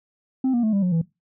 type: tone with pitch steps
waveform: sine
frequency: 261.6 / 238.5 / 217.5 / 198.26 / 180.75 / 164.8 Hz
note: C4 / A#3 / A3 / G3 / F#3 / E3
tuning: 0 / +40 / -20 / +20 / -40 / 0 cents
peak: -15 dBFS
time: 0.44-1.016 s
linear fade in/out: 5 ms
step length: 96 ms
effects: noise-tail reverb RT60 0.2 s tail -20 dB re dry + tanh soft clip ceiling -17 dBFS